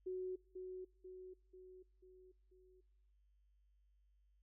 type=tone with echo; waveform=sine; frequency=370 Hz; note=F#4; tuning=in tune; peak=-40 dBFS; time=0.06-0.36 s; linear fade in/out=10 ms; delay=490 ms; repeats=5; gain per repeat=-5 dB; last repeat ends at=2.81 s; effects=noise-tail reverb RT60 1.0 s tail -24 dB re dry + added 50 Hz sine -70 dBFS peak until 4.42 s